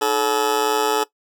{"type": "tone with amplitude modulation", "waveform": "20% pulse", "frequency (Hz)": 430.5, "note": "A4", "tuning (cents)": -38, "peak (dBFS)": -9, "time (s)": [0.01, 1.04], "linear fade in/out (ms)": 10, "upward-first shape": "sine", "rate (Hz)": 123, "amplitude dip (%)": 75, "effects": ["noise-tail reverb RT60 0.1 s tail -18 dB re dry"]}